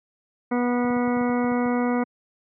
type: harmonic tone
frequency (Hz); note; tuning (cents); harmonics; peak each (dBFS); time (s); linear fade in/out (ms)
244.2; B3; -19; 1 / 2 / 3 / 4 / 5 / 6 / 8 / 9; -21 / -27 / -31 / -33 / -35 / -37 / -39 / -40; 0.51-2.04; 10
type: clicks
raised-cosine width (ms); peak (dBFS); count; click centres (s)
5; -22; 10; 0.848 / 0.903 / 0.966 / 1.077 / 1.169 / 1.211 / 1.296 / 1.444 / 1.517 / 1.659
effects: high-pass 150 Hz 12 dB/octave